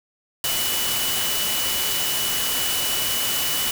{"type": "tone in noise", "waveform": "sine", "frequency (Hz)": 2960, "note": "F#7", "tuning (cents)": 0, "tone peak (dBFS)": -27, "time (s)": [0.44, 3.71], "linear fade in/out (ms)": 2, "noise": "white", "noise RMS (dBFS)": -24, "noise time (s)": [0.44, 3.71], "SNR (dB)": -6, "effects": []}